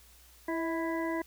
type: harmonic tone with a mistuned harmonic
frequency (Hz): 330.5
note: E4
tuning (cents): +5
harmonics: 1 / 2 / 3 / 5 / 6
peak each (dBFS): -32 / -37 / -38 / -44 / -41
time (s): 0.48-1.22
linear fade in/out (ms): 5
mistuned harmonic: 2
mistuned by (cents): -37
effects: added 60 Hz sine -59 dBFS peak until 1.26 s + white hiss -59 dBFS RMS until 1.26 s